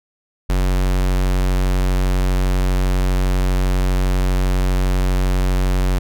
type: tone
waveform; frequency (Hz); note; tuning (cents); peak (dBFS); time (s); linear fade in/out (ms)
square; 46.25; F#1; 0; -15; 0.49-5.99; 10
effects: none